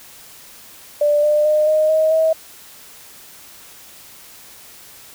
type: tone with pitch steps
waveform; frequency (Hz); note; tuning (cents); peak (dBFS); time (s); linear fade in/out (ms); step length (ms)
sine; 589 / 598.9 / 609.1 / 619.4 / 629.8 / 640.5; D5 / D5 / D#5 / D#5 / D#5 / E5; +5 / +34 / -37 / -8 / +21 / -50; -12; 1.01-2.33; 5; 220
effects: white hiss -42 dBFS RMS until 5.14 s